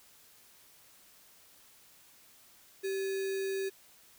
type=tone with sample-and-hold; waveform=sine; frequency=387.3 Hz; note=G4; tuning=21 cents flat; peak=-31 dBFS; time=2.83-3.7 s; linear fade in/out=20 ms; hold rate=2100 Hz; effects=white hiss -60 dBFS RMS until 4.18 s